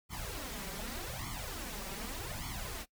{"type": "noise with flanger", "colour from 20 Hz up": "pink", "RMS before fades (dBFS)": -41, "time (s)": [0.09, 2.86], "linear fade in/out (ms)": 50, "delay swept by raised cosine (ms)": [0.91, 5.21], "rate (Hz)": 0.84, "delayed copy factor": 0.9, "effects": ["noise-tail reverb RT60 0.1 s tail -22 dB re dry"]}